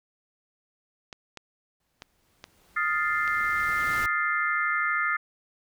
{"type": "clicks", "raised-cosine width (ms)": 0.2, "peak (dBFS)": -22, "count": 5, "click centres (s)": [1.128, 1.373, 2.021, 2.441, 3.277]}
{"type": "noise with exponential growth", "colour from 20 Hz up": "pink", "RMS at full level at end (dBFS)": -36, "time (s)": [1.8, 4.06], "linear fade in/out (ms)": 2, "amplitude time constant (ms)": 490}
{"type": "chord", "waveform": "sine", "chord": "F dominant seventh", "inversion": "third", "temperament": "equal", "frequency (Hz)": [1244.5, 1396.9, 1760, 2093], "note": ["Eb6", "F6", "A6", "C7"], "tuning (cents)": [0, 0, 0, 0], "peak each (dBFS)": -29, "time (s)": [2.76, 5.17], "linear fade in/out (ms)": 10}
{"effects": []}